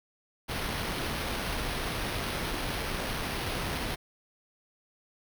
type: noise with sample-and-hold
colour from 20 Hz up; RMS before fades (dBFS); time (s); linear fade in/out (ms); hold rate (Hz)
pink; -33; 0.48-3.96; 20; 7350
effects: none